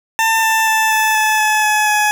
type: tone with pitch steps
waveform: 20% pulse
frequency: 896 / 888.3 / 880.6 / 873 / 865.5 / 858 / 850.6 / 843.3 Hz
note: A5 / A5 / A5 / A5 / A5 / A5 / G#5 / G#5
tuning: +31 / +16 / +1 / -14 / -29 / -44 / +41 / +26 cents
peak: -7 dBFS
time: 0.19-2.11 s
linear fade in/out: 0 ms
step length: 240 ms
effects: none